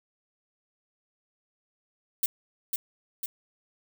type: noise with echo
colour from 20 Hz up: violet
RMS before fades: -25 dBFS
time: 2.23-2.26 s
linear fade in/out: 2 ms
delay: 500 ms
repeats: 2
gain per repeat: -4 dB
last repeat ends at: 3.26 s
effects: none